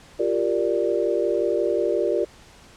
sine chord, G minor seventh, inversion third, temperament equal with one note detuned, 349.2 / 394.7 / 466.2 / 587.3 Hz, F4 / G4 / Bb4 / D5, 0 / +12 / 0 / 0 cents, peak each -25 dBFS, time 0.19-2.25 s, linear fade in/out 10 ms, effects pink hiss -49 dBFS RMS until 2.76 s + low-pass 8000 Hz 12 dB/octave

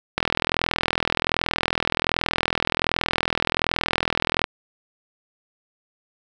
click train, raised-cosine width 0.3 ms, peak -3 dBFS, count 177, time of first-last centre 0.18-4.442 s, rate 41.3 Hz, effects none

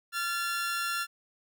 sawtooth tone pair together, 1377.1 / 1735 Hz, F6 / A6, -25 / -25 cents, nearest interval major third, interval 400 cents, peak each -27 / -32 dBFS, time 0.12-1.07 s, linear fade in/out 50 ms, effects none

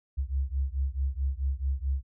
sine beating tone pair, 65.7 / 70.3 Hz, C2 / C#2, +8 / +25 cents, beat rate 4.6 Hz, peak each -29 / -30 dBFS, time 0.17-2.03 s, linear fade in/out 20 ms, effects none

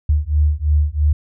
sine beating tone pair, 73.42 / 76.42 Hz, D2 / D#2, 0 / -31 cents, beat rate 3 Hz, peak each -16 dBFS, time 0.09-1.13 s, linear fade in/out 5 ms, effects none

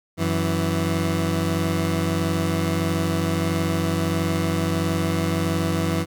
20% pulse tone pair together, 92.9 / 164.27 Hz, F#2 / E3, +7 / -6 cents, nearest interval minor seventh, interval 987 cents, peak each -19 / -18 dBFS, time 0.17-6.06 s, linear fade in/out 50 ms, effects none

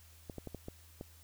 clicks, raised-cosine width 2 ms, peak -29 dBFS, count 6, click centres 0.298 / 0.383 / 0.473 / 0.547 / 0.684 / 1.011 s, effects added 81 Hz sine -58 dBFS peak until 1.23 s + white hiss -62 dBFS RMS until 1.23 s

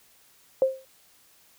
sine tone with exponential decay, 528 Hz, C5, 16 cents sharp, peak -14 dBFS, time 0.62-0.85 s, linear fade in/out 1 ms, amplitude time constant 48 ms, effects white hiss -59 dBFS RMS until 1.58 s

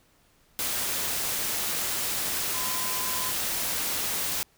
sine tone in noise, 1020 Hz, C6, 44 cents flat, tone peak -36 dBFS, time 2.54-3.31 s, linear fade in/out 0 ms, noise white, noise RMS -29 dBFS, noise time 0.59-4.43 s, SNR -10 dB, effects pink hiss -63 dBFS RMS until 4.57 s

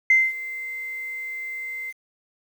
sine tone with ADSR envelope, 2077 Hz, C7, 13 cents flat, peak -11 dBFS, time 0.1-1.93 s, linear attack 4 ms, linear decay 220 ms, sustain -18 dB, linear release 34 ms, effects tanh soft clip ceiling -7 dBFS + 8-bit

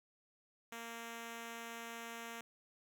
5% pulse tone, 231.3 Hz, A#3, 13 cents flat, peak -34 dBFS, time 0.72-2.41 s, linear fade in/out 2 ms, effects none

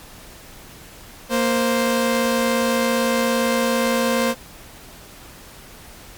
sawtooth tone pair together, 232.9 / 523.3 Hz, A#3 / C5, -1 / 0 cents, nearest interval octave + major second, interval 1401 cents, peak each -16 dBFS, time 1.29-4.35 s, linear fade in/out 50 ms, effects pink hiss -42 dBFS RMS until 6.17 s + MP3 96 kbps

